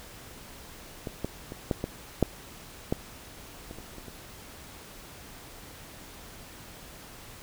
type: clicks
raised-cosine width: 2 ms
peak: -20 / -16 / -24 / -12 / -16 / -7 / -12 / -26 / -29 / -29 / -28 dBFS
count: 11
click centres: 1.072 / 1.246 / 1.521 / 1.712 / 1.841 / 2.227 / 2.925 / 3.711 / 3.786 / 3.983 / 4.083 s
effects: pink hiss -47 dBFS RMS until 7.42 s